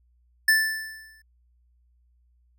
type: tone with exponential decay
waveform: square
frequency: 1760 Hz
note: A6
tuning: in tune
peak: -15 dBFS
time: 0.48-1.22 s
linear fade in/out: 5 ms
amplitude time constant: 160 ms
effects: added 60 Hz sine -60 dBFS peak until 2.58 s